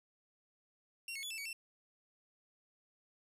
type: tone with pitch steps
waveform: sawtooth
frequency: 2747 / 2192 / 3428 / 2651 / 2259 / 2686 Hz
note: F7 / C#7 / A7 / E7 / C#7 / E7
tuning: -29 / -20 / -46 / +9 / +32 / +32 cents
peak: -38 dBFS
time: 1.08-1.53 s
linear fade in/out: 2 ms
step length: 75 ms
effects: resampled to 32000 Hz